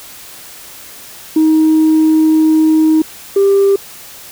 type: tone pair in turn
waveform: sine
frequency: 314.6 / 395.5 Hz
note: D#4 / G4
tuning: +19 / +15 cents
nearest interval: major third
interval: 396 cents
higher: second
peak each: -5 dBFS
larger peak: neither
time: 1.36-3.02 / 3.36-3.76 s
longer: first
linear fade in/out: 5 ms
effects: tanh soft clip ceiling -4 dBFS + white hiss -34 dBFS RMS until 4.31 s